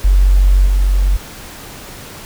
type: tone with level steps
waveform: sine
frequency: 46.77 Hz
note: F#1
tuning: 19 cents sharp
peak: -6 / -9 dBFS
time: 0.04-1.17 s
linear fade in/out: 10 ms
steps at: 0.66 s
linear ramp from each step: 2 ms
effects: pink hiss -33 dBFS RMS until 2.25 s